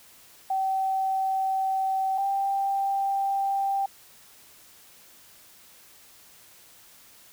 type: tone pair in turn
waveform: sine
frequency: 768 / 786.9 Hz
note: G5 / G5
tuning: -36 / +6 cents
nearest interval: unison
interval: 42 cents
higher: second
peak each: -23 dBFS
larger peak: neither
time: 0.5-2.18 / 2.18-3.86 s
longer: neither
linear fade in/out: 5 ms
effects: white hiss -53 dBFS RMS until 7.32 s